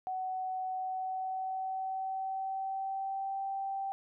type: tone with pitch glide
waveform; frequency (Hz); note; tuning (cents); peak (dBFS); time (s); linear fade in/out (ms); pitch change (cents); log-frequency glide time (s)
sine; 749 to 780.4; F#5 to G5; +21 to -8; -33; 0.07-3.92; 0; +71; 0.74-3.41
effects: none